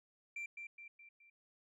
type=tone with echo; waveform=sine; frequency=2356 Hz; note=D7; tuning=5 cents sharp; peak=-38 dBFS; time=0.36-0.46 s; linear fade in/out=5 ms; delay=210 ms; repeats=4; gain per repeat=-6 dB; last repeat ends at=1.3 s; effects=tanh soft clip ceiling -40 dBFS